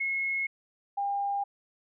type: tone pair in turn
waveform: sine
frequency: 2172 / 802.4 Hz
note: C#7 / G5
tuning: -36 / +40 cents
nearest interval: octave + perfect fourth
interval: 1724 cents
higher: first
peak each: -27 dBFS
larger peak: neither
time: 0-0.47 / 0.97-1.44 s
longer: neither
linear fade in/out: 10 ms
effects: none